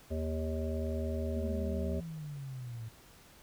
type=harmonic tone; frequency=79.1 Hz; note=D#2; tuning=29 cents sharp; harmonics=1 / 3 / 5 / 7 / 8; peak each=-34 / -39 / -41 / -42 / -43 dBFS; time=0.1-2.01 s; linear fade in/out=20 ms
type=exponential sweep; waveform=sine; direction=down; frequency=232 to 110 Hz; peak=-39 dBFS; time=1.36-2.89 s; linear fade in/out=10 ms
effects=pink hiss -58 dBFS RMS until 3.42 s